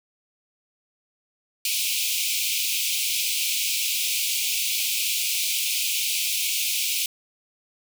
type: high-pass noise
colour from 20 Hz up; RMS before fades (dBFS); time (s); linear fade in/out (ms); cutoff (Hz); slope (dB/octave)
pink; -25; 1.65-7.06; 2; 2300; 96
effects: none